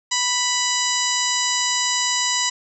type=harmonic tone with a mistuned harmonic; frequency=987.8 Hz; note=B5; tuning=in tune; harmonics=1 / 2 / 3 / 4 / 5 / 6 / 7 / 8; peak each=-27 / -27 / -27 / -27 / -27 / -27 / -27 / -27 dBFS; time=0.11-2.5 s; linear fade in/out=10 ms; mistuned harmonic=8; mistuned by=-63 cents; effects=none